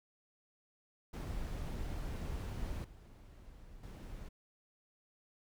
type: noise with level steps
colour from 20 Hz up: brown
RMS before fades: -40 / -55 / -47 dBFS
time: 1.13-4.29 s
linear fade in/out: 10 ms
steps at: 2.84 / 3.83 s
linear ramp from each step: 5 ms
effects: none